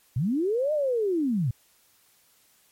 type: linear two-way sweep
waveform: sine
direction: up then down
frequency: 106.1 to 622.3 to 106.1 Hz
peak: -22 dBFS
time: 0.16-1.51 s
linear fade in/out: 5 ms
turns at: 0.73 s
effects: white hiss -62 dBFS RMS until 2.71 s + MP3 64 kbps